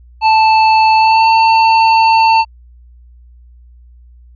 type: tone with pitch glide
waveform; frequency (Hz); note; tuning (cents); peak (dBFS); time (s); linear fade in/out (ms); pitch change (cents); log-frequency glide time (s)
square; 880 to 896.9; A5 to A5; 0 to +33; -7; 0.21-2.45; 50; +33; 0.97-1.27
effects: added 60 Hz sine -38 dBFS peak until 4.35 s + resampled to 11025 Hz